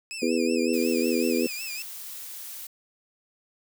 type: tone with vibrato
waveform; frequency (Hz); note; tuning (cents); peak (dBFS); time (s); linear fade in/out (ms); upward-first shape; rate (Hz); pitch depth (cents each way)
20% pulse; 2528; D#7; +27; -28; 0.11-1.82; 0; sine; 5.4; 100
type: harmonic tone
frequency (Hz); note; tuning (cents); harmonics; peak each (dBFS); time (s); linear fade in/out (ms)
82.41; E2; 0; 3 / 4 / 5 / 6; -26 / -27 / -28 / -29; 0.22-1.47; 5
type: noise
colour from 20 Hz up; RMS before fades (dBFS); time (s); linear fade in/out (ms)
blue; -39; 0.73-2.67; 5
effects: none